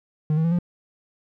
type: tone with pitch steps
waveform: triangle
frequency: 153.3 / 160.18 / 167.37 / 174.88 Hz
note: D#3 / E3 / E3 / F3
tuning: -25 / -49 / +27 / +3 cents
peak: -16 dBFS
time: 0.3-0.588 s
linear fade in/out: 2 ms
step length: 72 ms
effects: none